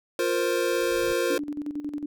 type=chord; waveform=square; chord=F suspended fourth; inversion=none; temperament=equal with one note detuned; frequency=352.1 / 466.2 / 523.3 Hz; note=F4 / Bb4 / C5; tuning=+14 / 0 / 0 cents; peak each=-28 dBFS; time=0.19-1.38 s; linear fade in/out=2 ms
type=noise with exponential growth; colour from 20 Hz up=brown; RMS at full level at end=-38 dBFS; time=0.44-1.13 s; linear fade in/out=2 ms; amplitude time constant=150 ms
type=tone with tremolo; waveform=sine; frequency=293.5 Hz; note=D4; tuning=1 cent flat; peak=-27 dBFS; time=1.3-2.06 s; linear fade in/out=5 ms; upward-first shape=square; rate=11 Hz; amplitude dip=65%
effects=none